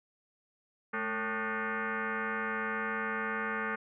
sine tone with frequency modulation, 116.54 Hz, A#2, in tune, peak -31 dBFS, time 0.93-3.76 s, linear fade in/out 10 ms, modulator 333 Hz, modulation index 5.6, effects none

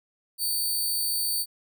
10% pulse tone, 4554 Hz, C#8, 46 cents sharp, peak -18 dBFS, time 0.38-1.46 s, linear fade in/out 50 ms, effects none

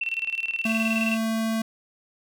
sine tone with tremolo, 2696 Hz, E7, 38 cents sharp, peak -23 dBFS, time 0.01-1.17 s, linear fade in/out 5 ms, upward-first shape square, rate 19 Hz, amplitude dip 75%
square tone, 223.3 Hz, A3, 26 cents sharp, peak -24 dBFS, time 0.65-1.62 s, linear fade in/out 5 ms
effects none

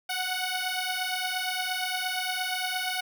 10% pulse beating tone pair, 735 / 743.6 Hz, F#5 / F#5, -12 / +8 cents, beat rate 8.6 Hz, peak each -23 dBFS, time 0.09-3.01 s, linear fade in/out 10 ms, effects none

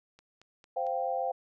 click train, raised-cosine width 0.2 ms, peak -38 dBFS, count 4, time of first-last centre 0.19-0.867 s, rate 4.43 Hz
sine chord, C suspended fourth, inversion none, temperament just, 523.3 / 697.7 / 784.9 Hz, C5 / F5 / G5, 0 / -2 / +2 cents, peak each -33 dBFS, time 0.76-1.32 s, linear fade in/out 10 ms
effects none

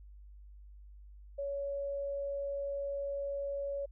sine tone, 561 Hz, C#5, 21 cents sharp, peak -34 dBFS, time 1.38-3.86 s, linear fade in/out 10 ms, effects added 50 Hz sine -50 dBFS peak until 3.91 s

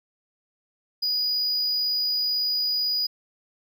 triangle tone, 4921 Hz, D#8, 20 cents flat, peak -21 dBFS, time 1.02-3.07 s, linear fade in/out 10 ms, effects none

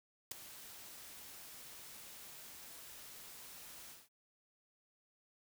white noise with ADSR envelope, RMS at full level -37 dBFS, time 0.31-4.09 s, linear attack 7 ms, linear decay 5 ms, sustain -16 dB, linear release 200 ms, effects none

